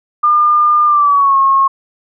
sine tone with pitch glide, 1205 to 1086 Hz, D6 to C#6, +44 to -36 cents, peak -7 dBFS, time 0.23-1.68 s, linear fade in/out 10 ms, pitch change -180 cents, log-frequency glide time 0.86-1.37 s, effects none

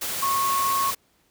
sine tone in noise, 1096 Hz, C#6, 20 cents flat, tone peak -21 dBFS, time 0.22-0.91 s, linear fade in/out 10 ms, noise white, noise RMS -29 dBFS, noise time 0.01-0.95 s, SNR +5 dB, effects pink hiss -64 dBFS RMS until 1.3 s + high-pass 60 Hz 12 dB/octave

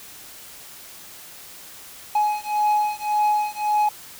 triangle beating tone pair, 840 / 841.8 Hz, G#5 / G#5, +19 / +23 cents, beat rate 1.8 Hz, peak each -20 / -20 dBFS, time 2.15-3.89 s, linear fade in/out 5 ms, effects white hiss -42 dBFS RMS until 4.19 s

